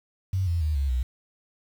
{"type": "tone with pitch steps", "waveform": "sine", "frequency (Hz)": [94.6, 85.26, 76.84, 69.25, 62.41], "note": ["F#2", "F2", "D#2", "C#2", "B1"], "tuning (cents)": [39, -41, -21, -1, 19], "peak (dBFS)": -22, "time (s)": [0.33, 1.03], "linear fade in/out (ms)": 5, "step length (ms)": 140, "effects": ["8-bit"]}